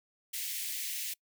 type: high-pass noise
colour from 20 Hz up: white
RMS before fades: -37 dBFS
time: 0.33-1.14 s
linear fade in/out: 10 ms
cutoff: 1900 Hz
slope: 48 dB/octave
effects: noise-tail reverb RT60 0.1 s tail -25 dB re dry